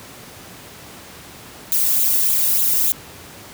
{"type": "noise with flanger", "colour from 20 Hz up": "violet", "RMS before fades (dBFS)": -17, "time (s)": [1.72, 2.92], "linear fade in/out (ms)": 0, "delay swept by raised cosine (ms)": [0.27, 1.12], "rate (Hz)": 3.4, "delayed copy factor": 0.6, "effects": ["pink hiss -39 dBFS RMS until 3.53 s", "high-pass 80 Hz 12 dB/octave"]}